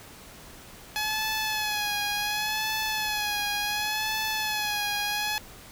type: tone with vibrato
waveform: 10% pulse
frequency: 846 Hz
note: G#5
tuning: 32 cents sharp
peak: -18 dBFS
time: 0.96-5.38 s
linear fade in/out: 0 ms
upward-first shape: sine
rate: 0.69 Hz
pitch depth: 48 cents each way
effects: pink hiss -47 dBFS RMS until 5.71 s